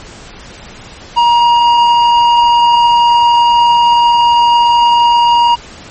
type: tone with hard clipping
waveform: triangle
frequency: 948 Hz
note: A#5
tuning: 29 cents sharp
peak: -7 dBFS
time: 1.16-5.56 s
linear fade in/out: 20 ms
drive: 12 dB
effects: pink hiss -33 dBFS RMS until 5.9 s + MP3 32 kbps